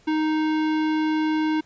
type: tone with hard clipping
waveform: sine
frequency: 311.1 Hz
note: D#4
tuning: in tune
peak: -22 dBFS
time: 0.07-1.61 s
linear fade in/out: 10 ms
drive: 17 dB
effects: pink hiss -57 dBFS RMS until 1.65 s + resampled to 16000 Hz